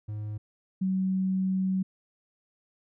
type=tone pair in turn; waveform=triangle / sine; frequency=105.9 / 188.69 Hz; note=G#2 / F#3; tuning=+34 / +34 cents; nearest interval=minor seventh; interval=1000 cents; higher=second; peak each=-30 / -24 dBFS; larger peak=second; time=0.08-0.38 / 0.81-1.83 s; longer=second; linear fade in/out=10 ms; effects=none